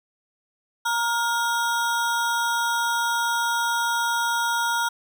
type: ring-modulated tone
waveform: square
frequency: 1174.7 Hz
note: D6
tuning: in tune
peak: -19 dBFS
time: 0.85-4.89 s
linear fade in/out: 10 ms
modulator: 240 Hz
effects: none